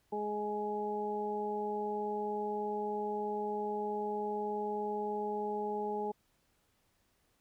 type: harmonic tone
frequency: 209.2 Hz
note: G#3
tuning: 13 cents sharp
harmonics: 1 / 2 / 3 / 4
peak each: -42 / -36 / -47 / -37 dBFS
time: 0.12-6.12 s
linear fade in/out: 10 ms
effects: pink hiss -74 dBFS RMS until 7.4 s